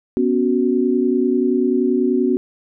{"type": "chord", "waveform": "sine", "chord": "B suspended second", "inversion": "none", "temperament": "equal", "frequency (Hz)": [246.9, 277.2, 370], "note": ["B3", "C#4", "F#4"], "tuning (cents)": [0, 0, 0], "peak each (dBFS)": [-18, -20, -18], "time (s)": [0.17, 2.37], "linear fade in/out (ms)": 0, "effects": []}